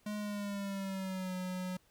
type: tone with pitch glide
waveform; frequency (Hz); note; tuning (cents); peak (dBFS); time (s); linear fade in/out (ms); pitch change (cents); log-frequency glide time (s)
square; 209.6 to 183.52; G#3 to F#3; +16 to -14; -37; 0.06-1.77; 5; -230; 0.17-1.35
effects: pink hiss -69 dBFS RMS until 1.9 s